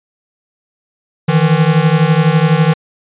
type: beating tone pair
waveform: square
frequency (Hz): 153.3 / 165.3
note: D#3 / E3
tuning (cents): -25 / +5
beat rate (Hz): 12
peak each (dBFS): -12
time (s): 1.28-2.74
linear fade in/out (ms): 10
effects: resampled to 8000 Hz